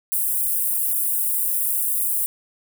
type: high-pass noise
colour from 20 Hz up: white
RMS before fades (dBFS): -22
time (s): 0.12-2.26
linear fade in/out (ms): 0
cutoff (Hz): 8900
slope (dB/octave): 48
effects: none